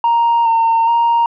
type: tone with vibrato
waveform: sine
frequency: 923 Hz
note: A#5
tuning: 17 cents flat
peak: -8 dBFS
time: 0.04-1.26 s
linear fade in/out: 2 ms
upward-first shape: square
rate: 1.2 Hz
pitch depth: 20 cents each way
effects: tanh soft clip ceiling -8 dBFS